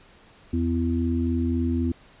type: harmonic tone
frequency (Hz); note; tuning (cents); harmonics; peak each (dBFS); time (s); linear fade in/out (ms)
83.8; E2; +29; 1 / 3 / 4; -25 / -24 / -30; 0.53-1.92; 5
effects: pink hiss -53 dBFS RMS until 2.2 s + resampled to 8000 Hz